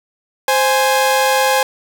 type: tone pair together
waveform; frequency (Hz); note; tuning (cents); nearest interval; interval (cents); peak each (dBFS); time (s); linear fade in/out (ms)
sawtooth; 523.2 / 830.6; C5 / G#5; 0 / 0; minor sixth; 800; -11; 0.48-1.63; 2
effects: none